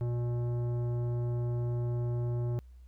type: tone with tanh clipping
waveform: sine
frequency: 120.3 Hz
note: B2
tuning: 45 cents flat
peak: -31 dBFS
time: 0.01-2.59 s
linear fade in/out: 0 ms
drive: 13 dB
effects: added 62 Hz sine -49 dBFS peak until 2.87 s + pink hiss -75 dBFS RMS until 2.87 s